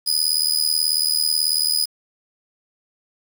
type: tone with amplitude modulation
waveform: sawtooth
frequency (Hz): 4978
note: D#8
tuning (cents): 0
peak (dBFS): -11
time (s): 0.06-1.86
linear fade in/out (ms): 20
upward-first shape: sine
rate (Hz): 78.3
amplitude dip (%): 85
effects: 7-bit